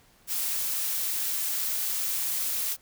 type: noise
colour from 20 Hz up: blue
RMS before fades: -29 dBFS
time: 0.27-2.77 s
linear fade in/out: 50 ms
effects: pink hiss -60 dBFS RMS until 2.81 s